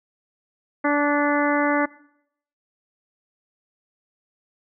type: harmonic tone with a mistuned harmonic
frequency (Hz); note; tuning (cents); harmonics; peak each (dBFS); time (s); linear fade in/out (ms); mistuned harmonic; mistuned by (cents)
290.4; D4; -19; 1 / 2 / 3 / 4 / 5 / 6 / 7; -21 / -24 / -26 / -27 / -28 / -29 / -29; 0.84-1.86; 10; 5; +21
effects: noise-tail reverb RT60 0.7 s tail -20 dB re dry